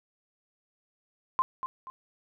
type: tone with echo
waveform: sine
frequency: 1046.5 Hz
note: C6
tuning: in tune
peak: -21 dBFS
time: 1.39-1.42 s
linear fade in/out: 0 ms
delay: 240 ms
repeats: 2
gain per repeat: -9 dB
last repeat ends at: 1.9 s
effects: none